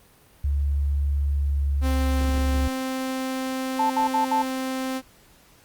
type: tone with pitch glide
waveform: sine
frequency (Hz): 71 to 69.74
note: C#2 to C#2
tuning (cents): +42 to +11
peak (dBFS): -20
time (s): 0.44-2.68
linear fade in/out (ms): 5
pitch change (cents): -31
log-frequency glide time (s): 1.34-1.95
type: tone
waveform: sawtooth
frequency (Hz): 261.6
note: C4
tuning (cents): 0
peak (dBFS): -22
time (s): 1.81-5.02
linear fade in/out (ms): 50
type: tone bursts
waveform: sine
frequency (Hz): 880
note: A5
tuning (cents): 0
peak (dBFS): -19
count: 4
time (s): 3.79-4.422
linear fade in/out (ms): 5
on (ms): 110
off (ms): 64
effects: pink hiss -55 dBFS RMS until 5.64 s + Opus 32 kbps